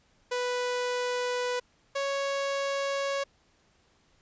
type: tone pair in turn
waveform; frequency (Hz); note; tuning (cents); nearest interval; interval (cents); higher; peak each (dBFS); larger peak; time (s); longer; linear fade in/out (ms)
sawtooth; 493.9 / 554.4; B4 / C#5; 0 / 0; major second; 200; second; -24; neither; 0.31-1.6 / 1.95-3.24; neither; 10
effects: pink hiss -66 dBFS RMS until 4.21 s + resampled to 16000 Hz